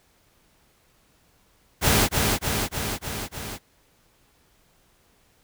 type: noise with echo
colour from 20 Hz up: pink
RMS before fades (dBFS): -19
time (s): 1.81-2.09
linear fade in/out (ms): 50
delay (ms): 300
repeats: 5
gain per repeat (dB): -3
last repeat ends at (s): 3.59
effects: pink hiss -62 dBFS RMS until 5.43 s